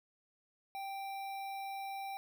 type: tone with notch filter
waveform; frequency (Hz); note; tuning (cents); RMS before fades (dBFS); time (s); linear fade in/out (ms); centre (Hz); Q
square; 784; G5; 0; -42; 0.75-2.17; 0; 7000; 1.2
effects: none